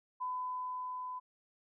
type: tone with level ramp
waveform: sine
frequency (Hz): 1006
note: B5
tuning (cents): +32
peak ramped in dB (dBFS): -34 to -39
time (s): 0.2-1.2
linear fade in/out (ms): 20
effects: none